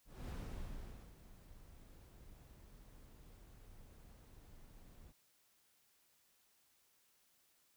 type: noise with ADSR envelope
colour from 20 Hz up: brown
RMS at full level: -43 dBFS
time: 0.05-5.13 s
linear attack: 240 ms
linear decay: 830 ms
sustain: -16 dB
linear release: 36 ms
effects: white hiss -74 dBFS RMS until 7.76 s